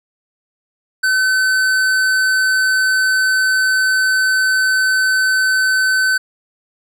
sine tone with hard clipping, 1523 Hz, F#6, 50 cents sharp, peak -14 dBFS, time 1.03-6.18 s, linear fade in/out 10 ms, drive 13 dB, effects none

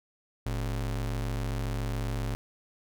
square ring-modulated tone, 80.7 Hz, E2, 36 cents flat, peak -27 dBFS, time 0.46-2.35 s, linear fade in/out 0 ms, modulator 33.7 Hz, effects none

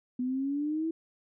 sine exponential sweep, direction up, 246.9 to 329.6 Hz, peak -28 dBFS, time 0.19-0.91 s, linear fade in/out 5 ms, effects none

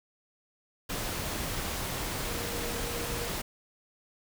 sine tone in noise, 472.4 Hz, A#4, 23 cents sharp, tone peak -40 dBFS, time 2.27-3.31 s, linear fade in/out 10 ms, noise pink, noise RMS -34 dBFS, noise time 0.89-3.42 s, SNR -9 dB, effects none

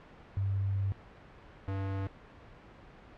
sine / square tone pair in turn, 98 / 97.15 Hz, G2 / G2, 0 / -15 cents, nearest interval unison, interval 15 cents, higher first, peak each -28 / -33 dBFS, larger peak first, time 0.37-0.92 / 1.68-2.07 s, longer first, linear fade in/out 0 ms, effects pink hiss -53 dBFS RMS until 3.17 s + low-pass 2000 Hz 12 dB/octave

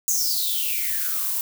violet noise with high-pass filter sweep, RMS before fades -24 dBFS, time 0.08-1.41 s, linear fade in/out 0 ms, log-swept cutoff 6800 to 860 Hz, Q 9.9, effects none

